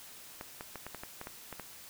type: clicks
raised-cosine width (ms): 0.5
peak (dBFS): -26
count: 10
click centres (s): 0.411 / 0.609 / 0.757 / 0.866 / 0.947 / 1.035 / 1.214 / 1.271 / 1.527 / 1.597
effects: white hiss -51 dBFS RMS until 1.89 s